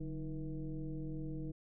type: tone with frequency modulation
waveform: sine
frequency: 146.83 Hz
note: D3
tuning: in tune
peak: -38 dBFS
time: 0-1.52 s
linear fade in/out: 10 ms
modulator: 168 Hz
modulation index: 1.3
effects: none